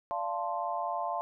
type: chord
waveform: sine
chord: D minor seventh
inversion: none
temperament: equal with one note detuned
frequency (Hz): 587.3 / 691.2 / 880 / 1046.5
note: D5 / F5 / A5 / C6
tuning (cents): 0 / -18 / 0 / 0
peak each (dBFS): -40 / -34 / -36 / -36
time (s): 0.11-1.21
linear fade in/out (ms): 0
effects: none